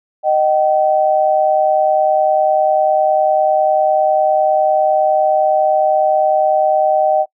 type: tone pair together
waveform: sine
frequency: 618.1 / 768 Hz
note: D#5 / G5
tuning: -12 / -36 cents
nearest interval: major third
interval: 376 cents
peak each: -13 dBFS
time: 0.23-7.26 s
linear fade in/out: 50 ms
effects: noise-tail reverb RT60 0.1 s tail -24 dB re dry